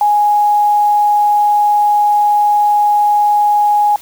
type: tone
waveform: sine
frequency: 830.6 Hz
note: G#5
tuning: in tune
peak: -8 dBFS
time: 0.01-3.96 s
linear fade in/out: 2 ms
effects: white hiss -38 dBFS RMS until 4.01 s